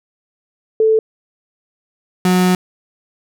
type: tone pair in turn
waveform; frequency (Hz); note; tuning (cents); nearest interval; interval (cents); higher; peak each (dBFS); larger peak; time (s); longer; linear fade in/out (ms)
sine / 35% pulse; 440 / 182.4; A4 / F#3; 0 / -24; octave + minor third; 1524; first; -9; neither; 0.8-0.99 / 2.25-2.55; second; 2
effects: none